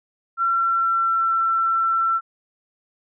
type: tone with pitch glide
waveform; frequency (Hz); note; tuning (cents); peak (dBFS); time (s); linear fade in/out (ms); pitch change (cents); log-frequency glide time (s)
sine; 1359 to 1344.2; F6 to E6; -48 to +33; -17; 0.37-2.21; 50; -19; 0.5-1.33
effects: none